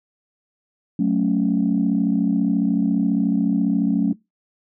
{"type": "tone cluster", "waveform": "sine", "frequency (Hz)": [184.9, 219.2, 277.5], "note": ["F#3", "A3", "C#4"], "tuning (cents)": [-1, -6, 2], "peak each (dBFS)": -20, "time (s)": [0.99, 4.13], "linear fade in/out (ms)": 5, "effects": ["noise-tail reverb RT60 0.2 s tail -22 dB re dry", "tanh soft clip ceiling -9 dBFS"]}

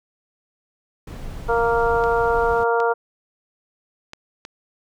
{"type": "noise", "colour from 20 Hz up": "brown", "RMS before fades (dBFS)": -31, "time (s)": [1.07, 2.64], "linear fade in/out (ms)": 5}
{"type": "harmonic tone", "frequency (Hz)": 232.8, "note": "A#3", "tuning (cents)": -2, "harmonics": [2, 3, 4, 5, 6], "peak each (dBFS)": [-19, -24, -23, -29, -25], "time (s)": [1.48, 2.94], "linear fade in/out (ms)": 20}
{"type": "clicks", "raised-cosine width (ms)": 0.2, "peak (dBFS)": -18, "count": 4, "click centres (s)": [2.039, 2.802, 4.134, 4.451]}
{"effects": []}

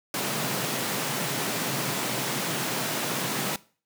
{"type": "high-pass noise", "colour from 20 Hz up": "pink", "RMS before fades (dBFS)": -29, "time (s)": [0.14, 3.56], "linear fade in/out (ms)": 2, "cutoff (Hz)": 120, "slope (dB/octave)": 96, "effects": ["noise-tail reverb RT60 0.4 s tail -20 dB re dry"]}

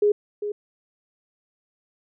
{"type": "tone with echo", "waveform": "sine", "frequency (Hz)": 414.8, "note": "G#4", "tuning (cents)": -2, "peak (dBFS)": -15, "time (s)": [0.02, 0.12], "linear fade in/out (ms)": 5, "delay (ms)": 400, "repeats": 1, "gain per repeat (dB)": -10, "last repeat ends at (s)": 0.52, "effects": []}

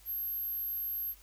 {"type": "tone", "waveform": "sine", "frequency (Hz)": 12544, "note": "G9", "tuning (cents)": 0, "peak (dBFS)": -33, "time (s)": [0.05, 1.15], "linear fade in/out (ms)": 50, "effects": ["added 50 Hz sine -58 dBFS peak until 1.22 s", "white hiss -60 dBFS RMS until 1.22 s"]}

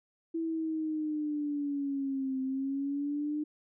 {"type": "linear two-way sweep", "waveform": "sine", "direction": "down then up", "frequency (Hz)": [330, 261.6, 302.7], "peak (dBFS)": -30, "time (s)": [0.34, 3.44], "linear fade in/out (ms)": 10, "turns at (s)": 2.41, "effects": []}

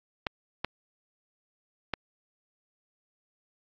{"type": "clicks", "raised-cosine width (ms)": 0.3, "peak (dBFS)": -12, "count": 3, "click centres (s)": [0.268, 0.646, 1.937], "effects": ["low-pass 5000 Hz 12 dB/octave", "AAC 32 kbps"]}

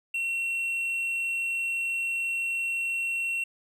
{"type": "tone", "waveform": "triangle", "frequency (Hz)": 2723, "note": "F7", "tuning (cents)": -44, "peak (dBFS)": -25, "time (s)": [0.14, 3.44], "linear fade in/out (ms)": 5, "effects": []}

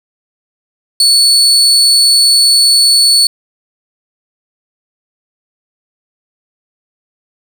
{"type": "tone", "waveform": "35% pulse", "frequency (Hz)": 4435, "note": "C#8", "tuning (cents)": 0, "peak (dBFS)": -4, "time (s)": [1, 3.27], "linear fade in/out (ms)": 2, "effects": []}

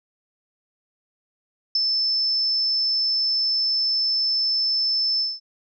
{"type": "tone with ADSR envelope", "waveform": "sine", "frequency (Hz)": 5274, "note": "E8", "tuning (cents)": 0, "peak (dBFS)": -16, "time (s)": [1.75, 5.4], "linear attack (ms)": 4, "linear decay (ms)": 24, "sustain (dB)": -3, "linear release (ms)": 200, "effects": []}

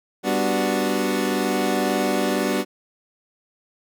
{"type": "chord", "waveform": "25% pulse", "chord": "G major seventh", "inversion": "none", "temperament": "equal", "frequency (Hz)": [196, 246.9, 293.7, 370], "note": ["G3", "B3", "D4", "F#4"], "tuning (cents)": [0, 0, 0, 0], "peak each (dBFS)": -22, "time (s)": [0.23, 2.65], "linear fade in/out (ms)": 50, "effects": []}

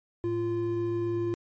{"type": "tone pair together", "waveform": "triangle", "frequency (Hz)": [109.96, 345.7], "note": ["A2", "F4"], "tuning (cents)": [-1, -18], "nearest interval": "octave + minor sixth", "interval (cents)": 1983, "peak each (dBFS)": [-32, -25], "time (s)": [0.24, 1.34], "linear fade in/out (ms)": 0, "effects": ["MP3 32 kbps"]}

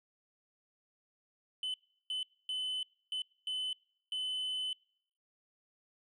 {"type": "tone bursts at uneven times", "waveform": "sine", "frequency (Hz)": 3025, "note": "F#7", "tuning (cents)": 38, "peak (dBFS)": -31, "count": 6, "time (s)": [[1.63, 1.74], [2.1, 2.23], [2.49, 2.83], [3.12, 3.22], [3.47, 3.73], [4.12, 4.73]], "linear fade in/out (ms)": 2, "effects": ["noise-tail reverb RT60 0.7 s tail -26 dB re dry", "tanh soft clip ceiling -33 dBFS"]}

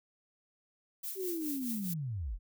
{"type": "noise with tremolo", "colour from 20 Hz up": "violet", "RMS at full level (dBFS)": -38, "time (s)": [1.03, 1.94], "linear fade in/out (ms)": 10, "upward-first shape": "triangle", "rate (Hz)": 4.8, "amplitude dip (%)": 75}
{"type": "linear sweep", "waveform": "sine", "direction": "down", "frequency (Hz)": [393.2, 34], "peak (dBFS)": -34, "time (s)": [1.15, 2.39], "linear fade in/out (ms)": 50}
{"effects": []}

